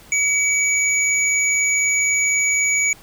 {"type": "tone pair together", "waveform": "sine", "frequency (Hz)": [2278, 6826], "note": ["C#7", "G#8"], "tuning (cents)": [47, 47], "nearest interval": "octave + perfect fifth", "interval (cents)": 1900, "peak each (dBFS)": [-17, -18], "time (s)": [0.12, 2.93], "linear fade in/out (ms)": 2, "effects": ["tanh soft clip ceiling -9 dBFS", "pink hiss -46 dBFS RMS until 3.02 s"]}